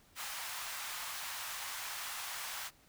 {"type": "high-pass noise", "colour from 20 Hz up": "pink", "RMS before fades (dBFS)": -42, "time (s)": [0.15, 2.71], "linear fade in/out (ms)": 50, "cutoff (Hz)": 880, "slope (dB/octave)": 24, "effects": ["pink hiss -65 dBFS RMS until 2.88 s"]}